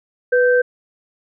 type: tone pair together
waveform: sine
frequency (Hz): 493.9 / 1557.7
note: B4 / G6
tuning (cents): 0 / -11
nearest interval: octave + minor sixth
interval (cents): 1989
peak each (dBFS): -12 / -18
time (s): 0.32-0.62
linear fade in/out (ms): 10
effects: none